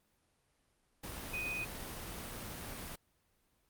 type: tone in noise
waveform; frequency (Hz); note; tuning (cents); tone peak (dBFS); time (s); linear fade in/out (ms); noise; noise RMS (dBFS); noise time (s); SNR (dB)
sine; 2494; D#7; +3; -36; 1.33-1.65; 10; pink; -44; 1.03-2.96; +5
effects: pink hiss -75 dBFS RMS until 3.69 s + Opus 32 kbps